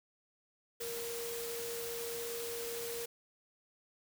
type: tone in noise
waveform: sine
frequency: 467.9 Hz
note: A#4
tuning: 6 cents sharp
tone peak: -40 dBFS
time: 0.8-3.06 s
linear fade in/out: 10 ms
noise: white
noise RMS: -43 dBFS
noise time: 0.8-3.06 s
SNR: 0 dB
effects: none